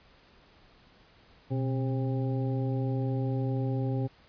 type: harmonic tone with a mistuned harmonic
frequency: 133.4 Hz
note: C3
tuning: 34 cents sharp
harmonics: 1 / 2 / 3 / 4 / 6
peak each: -28 / -34 / -38 / -40 / -44 dBFS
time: 1.5-4.08 s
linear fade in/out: 20 ms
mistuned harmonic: 1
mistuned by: -110 cents
effects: pink hiss -59 dBFS RMS until 4.28 s + resampled to 11025 Hz